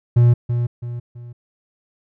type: tone with echo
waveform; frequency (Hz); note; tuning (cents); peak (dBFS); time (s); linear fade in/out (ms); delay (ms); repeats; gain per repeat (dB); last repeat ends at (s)
triangle; 120; B2; -49; -7; 0.16-0.34; 10; 330; 3; -8; 1.33
effects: none